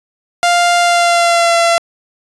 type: tone with pitch glide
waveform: sawtooth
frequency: 698.5 to 678.6 Hz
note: F5 to F5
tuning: 0 to -50 cents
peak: -5 dBFS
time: 0.43-1.78 s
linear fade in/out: 0 ms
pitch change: -50 cents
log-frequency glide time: 0.79-1.56 s
effects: resampled to 22050 Hz